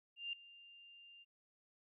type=tone with ADSR envelope; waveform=sine; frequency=2794 Hz; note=F7; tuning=in tune; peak=-38 dBFS; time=0.16-1.25 s; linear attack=170 ms; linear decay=3 ms; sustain=-19 dB; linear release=30 ms; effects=none